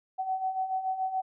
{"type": "beating tone pair", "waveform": "sine", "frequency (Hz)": [751, 758], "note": ["F#5", "F#5"], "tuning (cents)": [26, 42], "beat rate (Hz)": 7, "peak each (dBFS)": [-35, -29], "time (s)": [0.18, 1.22], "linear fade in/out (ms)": 20, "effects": []}